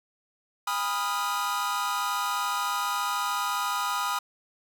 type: chord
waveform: 45% pulse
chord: F half-diminished seventh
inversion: first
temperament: equal with one note detuned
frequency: 811.6 / 987.8 / 1244.5 / 1396.9 Hz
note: Ab5 / Cb6 / Eb6 / F6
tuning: -40 / 0 / 0 / 0 cents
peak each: -35 / -31 / -30 / -35 dBFS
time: 0.67-4.19 s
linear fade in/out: 5 ms
effects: none